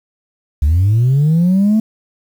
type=linear sweep; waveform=sine; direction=up; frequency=68.1 to 222.6 Hz; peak=-7 dBFS; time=0.62-1.8 s; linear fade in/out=5 ms; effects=tanh soft clip ceiling -7 dBFS + 7-bit